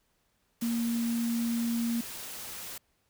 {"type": "tone in noise", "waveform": "sine", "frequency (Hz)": 233.1, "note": "A#3", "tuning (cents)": 0, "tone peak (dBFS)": -27, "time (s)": [0.62, 2.01], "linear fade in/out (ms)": 5, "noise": "white", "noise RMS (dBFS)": -41, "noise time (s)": [0.61, 2.78], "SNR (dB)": 11, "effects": ["pink hiss -73 dBFS RMS until 3.09 s"]}